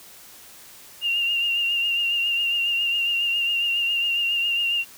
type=tone with vibrato; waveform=sine; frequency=2794 Hz; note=F7; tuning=in tune; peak=-20 dBFS; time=1.01-4.85 s; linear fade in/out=50 ms; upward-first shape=triangle; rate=7.3 Hz; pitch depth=40 cents each way; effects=white hiss -46 dBFS RMS until 4.97 s